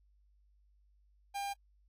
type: tone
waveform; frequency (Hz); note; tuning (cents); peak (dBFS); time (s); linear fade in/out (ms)
45% pulse; 800; G5; +35; -36; 1.34-1.54; 20
effects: added 50 Hz sine -65 dBFS peak until 1.88 s + AAC 48 kbps

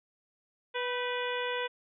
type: harmonic tone with a mistuned harmonic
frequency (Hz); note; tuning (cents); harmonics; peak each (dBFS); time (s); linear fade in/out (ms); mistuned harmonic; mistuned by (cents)
491.5; B4; -8; 1 / 2 / 3 / 4 / 5 / 6 / 7; -34 / -37 / -39 / -40 / -41 / -42 / -42; 0.74-1.68; 20; 3; +59
effects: none

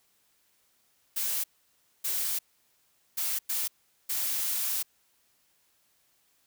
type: noise bursts at uneven times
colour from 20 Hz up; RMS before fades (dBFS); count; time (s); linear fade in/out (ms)
blue; -30; 5; 1.16-1.44 / 2.04-2.39 / 3.17-3.39 / 3.49-3.68 / 4.09-4.83; 10
effects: white hiss -69 dBFS RMS until 6.46 s

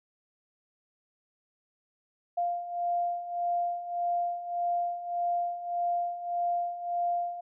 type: beating tone pair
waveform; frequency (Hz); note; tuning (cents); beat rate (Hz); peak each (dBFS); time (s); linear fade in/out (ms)
sine; 697 / 698.7; F5 / F5; -4 / +1; 1.7; -34 / -29; 2.37-7.41; 10
effects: none

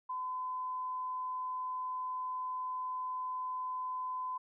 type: tone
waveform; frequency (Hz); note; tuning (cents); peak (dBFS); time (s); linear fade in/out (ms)
sine; 1016; B5; +49; -35; 0.09-4.38; 10
effects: none

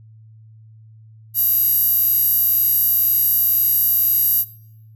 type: tone with high-pass filter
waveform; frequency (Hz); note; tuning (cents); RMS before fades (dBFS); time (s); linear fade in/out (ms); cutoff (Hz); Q
10% pulse; 962; B5; -46; -17; 1.34-4.45; 50; 12000; 5.2
effects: noise-tail reverb RT60 0.8 s tail -22 dB re dry + added 110 Hz sine -42 dBFS peak until 4.95 s

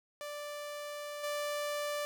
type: tone with level steps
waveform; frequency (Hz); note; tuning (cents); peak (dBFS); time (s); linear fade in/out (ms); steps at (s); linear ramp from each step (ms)
sawtooth; 587.3; D5; 0; -36 / -30; 0.21-2.05; 0; 1.23; 10
effects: none

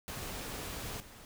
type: noise with level steps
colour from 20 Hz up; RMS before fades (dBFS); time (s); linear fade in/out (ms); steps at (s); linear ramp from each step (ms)
pink; -41 / -53; 0.08-1.25; 0; 1; 2
effects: none

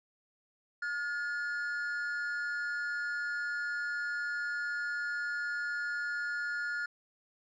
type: tone pair together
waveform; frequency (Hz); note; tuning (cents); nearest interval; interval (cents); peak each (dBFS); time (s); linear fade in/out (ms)
triangle; 1428 / 1723.4; F6 / A6; +38 / -36; minor third; 326; -32 / -37; 0.82-6.86; 5
effects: resampled to 16000 Hz

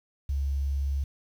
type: tone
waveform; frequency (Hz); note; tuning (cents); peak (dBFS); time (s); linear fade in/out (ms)
sine; 69.3; C#2; 0; -25; 0.29-1.04; 5
effects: 9-bit

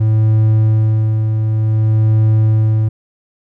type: tone with tremolo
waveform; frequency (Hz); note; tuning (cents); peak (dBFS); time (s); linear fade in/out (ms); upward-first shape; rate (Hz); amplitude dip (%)
triangle; 109.3; A2; -11; -6; 0-2.89; 10; sine; 0.55; 40
effects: none

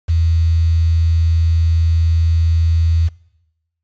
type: tone with quantisation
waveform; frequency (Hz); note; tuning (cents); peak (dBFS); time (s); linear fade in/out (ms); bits
sine; 82.41; E2; 0; -11; 0.08-3.09; 20; 6
effects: noise-tail reverb RT60 0.9 s tail -22 dB re dry + resampled to 16000 Hz

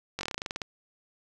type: slowing click train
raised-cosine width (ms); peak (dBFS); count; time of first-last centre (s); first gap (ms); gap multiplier
0.2; -15; 13; 0.19-0.618; 20; 1.1
effects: none

